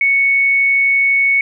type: tone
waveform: sine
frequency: 2217 Hz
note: C#7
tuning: in tune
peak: -10 dBFS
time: 0.01-1.41 s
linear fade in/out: 2 ms
effects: none